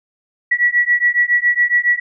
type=beating tone pair; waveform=sine; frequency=1934 / 1941.2 Hz; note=B6 / B6; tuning=-37 / -30 cents; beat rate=7.2 Hz; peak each=-15 dBFS; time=0.51-2 s; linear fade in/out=10 ms; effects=none